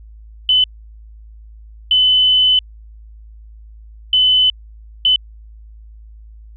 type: tone bursts at uneven times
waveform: sine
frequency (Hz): 3020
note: F#7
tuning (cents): +35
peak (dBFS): -9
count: 4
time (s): 0.49-0.64 / 1.91-2.59 / 4.13-4.5 / 5.05-5.16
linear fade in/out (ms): 2
effects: added 54 Hz sine -36 dBFS peak until 6.56 s